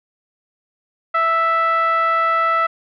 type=tone with low-pass filter; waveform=10% pulse; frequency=659.3 Hz; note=E5; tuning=in tune; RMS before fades=-17 dBFS; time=1.14-2.67 s; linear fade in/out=10 ms; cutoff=1500 Hz; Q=4.7; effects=none

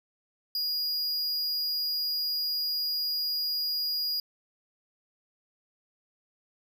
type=tone; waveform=square; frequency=4872 Hz; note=D#8; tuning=37 cents flat; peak=-28 dBFS; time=0.55-4.2 s; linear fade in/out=2 ms; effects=none

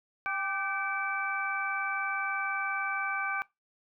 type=tone cluster; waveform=sine; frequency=792 / 1181 / 1538 / 2312 Hz; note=G5 / D6 / G6 / D7; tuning=+18 / +9 / -33 / -28 cents; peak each=-37 / -35 / -33 / -35 dBFS; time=0.26-3.42 s; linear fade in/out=0 ms; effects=noise-tail reverb RT60 0.2 s tail -21 dB re dry

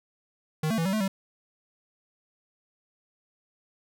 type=tone with pitch steps; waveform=square; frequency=155.8 / 223.6 / 165 / 191.7 / 216.6 / 193.1 Hz; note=D#3 / A3 / E3 / G3 / A3 / G3; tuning=+3 / +28 / +2 / -38 / -27 / -26 cents; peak=-25 dBFS; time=0.63-1.08 s; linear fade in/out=5 ms; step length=75 ms; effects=none

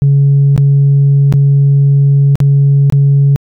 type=tone with dropouts; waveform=sine; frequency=140 Hz; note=C#3; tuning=18 cents sharp; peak=-3 dBFS; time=0.02-3.36 s; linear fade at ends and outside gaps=0 ms; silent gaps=0.563-0.578 / 1.325-1.338 / 2.355-2.403 / 2.9-2.924 s; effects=tanh soft clip ceiling -2 dBFS

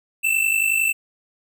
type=tone pair together; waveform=square; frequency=2637 / 2688 Hz; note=E7 / E7; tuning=0 / +33 cents; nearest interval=unison; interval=33 cents; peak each=-21 dBFS; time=0.23-0.93 s; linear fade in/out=20 ms; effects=none

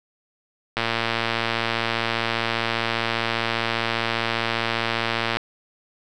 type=click train; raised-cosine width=0.3 ms; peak=-6 dBFS; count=530; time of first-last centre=0.77-5.37 s; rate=115 Hz; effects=none

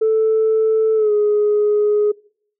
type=tone with pitch glide; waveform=sine; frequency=440 to 418 Hz; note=A4 to G#4; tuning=0 to +11 cents; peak=-11 dBFS; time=0.01-2.12 s; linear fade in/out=10 ms; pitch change=-89 cents; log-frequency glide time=0.95-1.12 s; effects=noise-tail reverb RT60 0.6 s tail -25 dB re dry + tanh soft clip ceiling -9 dBFS

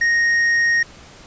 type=tone with tanh clipping; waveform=sine; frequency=1864.7 Hz; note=A#6; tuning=in tune; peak=-15 dBFS; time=0.01-0.83 s; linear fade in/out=5 ms; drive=6 dB; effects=pink hiss -43 dBFS RMS until 1.26 s + resampled to 16000 Hz

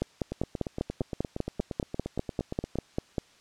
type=two click trains; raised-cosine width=2 ms; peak=-19 / -14 dBFS; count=22 / 17; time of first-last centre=0.32-2.756 / 0.02-3.182 s; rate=8.62 / 5.06 Hz; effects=white hiss -59 dBFS RMS until 3.4 s + low-pass 6000 Hz 12 dB/octave

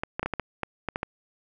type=clicks; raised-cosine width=0.5 ms; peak=-13 dBFS; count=10; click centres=0.035 / 0.195 / 0.23 / 0.26 / 0.337 / 0.397 / 0.633 / 0.887 / 0.959 / 1.031 s; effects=none

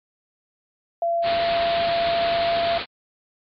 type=tone; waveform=sine; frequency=680 Hz; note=F5; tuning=46 cents flat; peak=-19 dBFS; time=1.02-2.78 s; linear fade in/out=2 ms
type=low-pass noise; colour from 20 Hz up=white; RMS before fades=-29 dBFS; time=1.22-2.86 s; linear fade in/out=50 ms; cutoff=4400 Hz; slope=96 dB/octave
effects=MP3 48 kbps

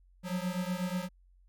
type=beating tone pair; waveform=square; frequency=177.9 / 186.1 Hz; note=F3 / F#3; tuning=+32 / +10 cents; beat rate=8.2 Hz; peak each=-35 / -36 dBFS; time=0.23-1.09 s; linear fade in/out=50 ms; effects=added 45 Hz sine -59 dBFS peak until 1.48 s

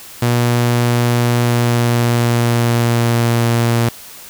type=tone with pitch glide; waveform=sawtooth; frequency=120 to 117.26 Hz; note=B2 to A#2; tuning=-49 to +11 cents; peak=-8 dBFS; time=0.22-3.89 s; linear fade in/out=5 ms; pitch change=-40 cents; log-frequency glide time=1.29-3.35 s; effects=white hiss -36 dBFS RMS until 4.29 s

